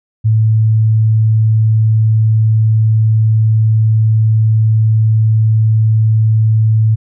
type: tone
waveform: sine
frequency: 110 Hz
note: A2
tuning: in tune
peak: -7 dBFS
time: 0.24-6.96 s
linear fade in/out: 20 ms
effects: none